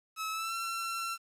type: tone with pitch glide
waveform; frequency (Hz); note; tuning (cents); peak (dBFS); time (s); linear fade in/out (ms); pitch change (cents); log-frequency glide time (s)
sawtooth; 1294 to 1352.9; E6 to E6; -32 to +45; -30; 0.16-1.18; 50; +77; 0.31-0.55
effects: resampled to 32000 Hz + 10-bit